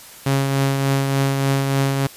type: tone with tremolo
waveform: sawtooth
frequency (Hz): 136.9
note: C#3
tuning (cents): -21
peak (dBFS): -11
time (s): 0.26-2.07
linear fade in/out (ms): 5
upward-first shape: triangle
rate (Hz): 3.4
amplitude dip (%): 40
effects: white hiss -41 dBFS RMS until 2.16 s + resampled to 32000 Hz